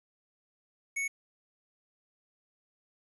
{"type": "tone", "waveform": "square", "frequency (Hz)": 2217, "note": "C#7", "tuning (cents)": 0, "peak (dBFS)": -31, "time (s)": [0.96, 1.08], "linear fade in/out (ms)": 10, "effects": ["resampled to 32000 Hz", "10-bit"]}